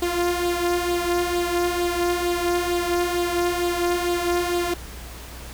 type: tone with flanger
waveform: sawtooth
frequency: 350 Hz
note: F4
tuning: 4 cents sharp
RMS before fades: -23 dBFS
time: 0.02-4.74 s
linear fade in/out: 5 ms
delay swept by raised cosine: 0.24 to 3.04 ms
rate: 2.2 Hz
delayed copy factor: +0.55
effects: added 60 Hz sine -38 dBFS peak until 5.53 s + pink hiss -40 dBFS RMS until 5.53 s